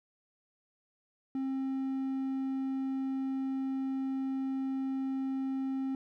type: tone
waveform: triangle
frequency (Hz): 266.7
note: C4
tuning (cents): +33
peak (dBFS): -29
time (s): 1.35-5.95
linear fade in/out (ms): 2
effects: none